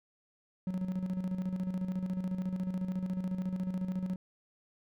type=tone with tremolo; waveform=triangle; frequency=185 Hz; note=F#3; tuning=in tune; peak=-28 dBFS; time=0.67-4.16 s; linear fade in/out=2 ms; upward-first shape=square; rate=14 Hz; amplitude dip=55%; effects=none